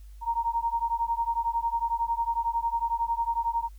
sine beating tone pair, 924 / 935 Hz, A#5 / A#5, -16 / +5 cents, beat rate 11 Hz, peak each -28 dBFS, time 0.21-3.69 s, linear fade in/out 50 ms, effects added 50 Hz sine -43 dBFS peak until 3.78 s + white hiss -65 dBFS RMS until 3.78 s

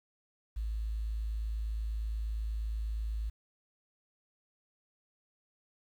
sine tone with quantisation, 54.2 Hz, A1, 25 cents flat, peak -32 dBFS, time 0.56-3.3 s, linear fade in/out 10 ms, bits 10, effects none

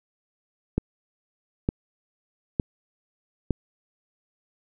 click train, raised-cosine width 3 ms, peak -9 dBFS, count 4, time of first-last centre 0.78-3.507 s, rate 1.1 Hz, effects none

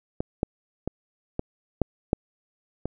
clicks, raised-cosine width 2 ms, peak -13 / -9 / -14 / -13 / -7 / -6 / -15 dBFS, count 7, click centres 0.205 / 0.431 / 0.876 / 1.394 / 1.817 / 2.131 / 2.856 s, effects none

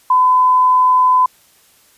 sine tone, 1011 Hz, B5, 40 cents sharp, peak -8 dBFS, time 0.1-1.26 s, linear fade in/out 5 ms, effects white hiss -51 dBFS RMS until 1.97 s + resampled to 32000 Hz

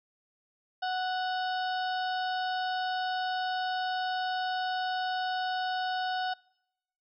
harmonic tone, 740 Hz, F#5, in tune, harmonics 1 / 2 / 4 / 5 / 6 / 7, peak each -30 / -36 / -42 / -44 / -46 / -47 dBFS, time 0.82-6.34 s, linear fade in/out 10 ms, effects noise-tail reverb RT60 0.9 s tail -26 dB re dry

